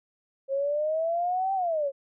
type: exponential two-way sweep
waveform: sine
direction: up then down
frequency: 536 to 784 to 536 Hz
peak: -24 dBFS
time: 0.48-1.92 s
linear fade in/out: 50 ms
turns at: 1.54 s
effects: none